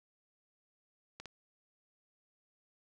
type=clicks; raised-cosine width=0.2 ms; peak=-28 dBFS; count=2; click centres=1.2 / 1.257 s; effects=none